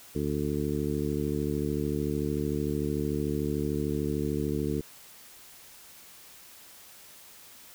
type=harmonic tone; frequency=73.42 Hz; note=D2; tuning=in tune; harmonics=1 / 2 / 3 / 4 / 5 / 6; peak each=-36 / -33 / -34 / -33 / -34 / -35 dBFS; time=0.15-4.81 s; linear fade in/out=5 ms; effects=white hiss -51 dBFS RMS until 7.74 s